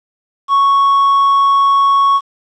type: tone with quantisation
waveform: triangle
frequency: 1108.7 Hz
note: C#6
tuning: in tune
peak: -6 dBFS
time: 0.48-2.21 s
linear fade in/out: 50 ms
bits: 6
effects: low-pass 5000 Hz 12 dB/octave